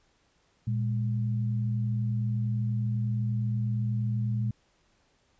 sine tone pair together, 116.54 / 204.9 Hz, A#2 / G#3, 0 / -23 cents, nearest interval minor seventh, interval 977 cents, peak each -26 / -34 dBFS, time 0.67-4.51 s, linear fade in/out 5 ms, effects pink hiss -68 dBFS RMS until 5.39 s + resampled to 16000 Hz

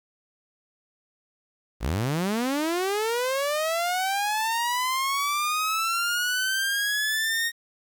sawtooth linear sweep, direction up, 46.21 to 1864.7 Hz, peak -20 dBFS, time 1.8-7.52 s, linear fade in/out 50 ms, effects 9-bit

